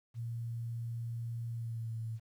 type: tone with pitch glide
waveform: sine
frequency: 116.5 to 112.79 Hz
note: A#2 to A2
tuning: -1 to +43 cents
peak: -36 dBFS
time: 0.14-2.2 s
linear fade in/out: 50 ms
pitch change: -56 cents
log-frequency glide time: 1.5-1.98 s
effects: 11-bit